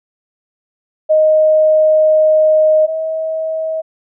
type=tone pair in turn; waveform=sine; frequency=622.3 / 638.3 Hz; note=D#5 / D#5; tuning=0 / +44 cents; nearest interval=unison; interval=44 cents; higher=second; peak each=-7 / -16 dBFS; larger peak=first; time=1.09-2.87 / 2.87-3.82 s; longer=first; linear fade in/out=20 ms; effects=none